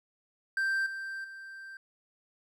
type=tone with level steps; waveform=triangle; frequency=1570 Hz; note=G6; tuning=2 cents sharp; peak=-25 / -34 / -41 dBFS; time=0.57-1.77 s; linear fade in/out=2 ms; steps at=0.86 / 1.24 s; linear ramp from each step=5 ms; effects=none